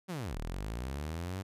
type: linear two-way sweep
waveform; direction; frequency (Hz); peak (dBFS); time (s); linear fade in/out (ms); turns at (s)
sawtooth; down then up; 196 to 35.22 to 98.5; -32; 0.08-1.43; 20; 0.37
effects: resampled to 32000 Hz